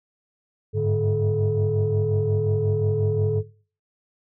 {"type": "tone cluster", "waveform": "sine", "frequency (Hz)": [98.3, 103.9, 146.5, 430.6], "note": ["G2", "G#2", "D3", "A4"], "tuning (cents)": [5, 1, -4, -37], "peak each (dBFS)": [-28, -22, -26, -23], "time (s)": [0.73, 3.43], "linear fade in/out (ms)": 50, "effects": ["noise-tail reverb RT60 0.4 s tail -17 dB re dry", "tanh soft clip ceiling -13 dBFS"]}